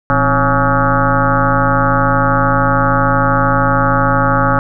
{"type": "tone with frequency modulation", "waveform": "sine", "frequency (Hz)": 698.5, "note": "F5", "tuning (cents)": 0, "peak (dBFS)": -9, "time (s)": [0.1, 4.59], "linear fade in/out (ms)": 0, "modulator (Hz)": 145, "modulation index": 5.2, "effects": []}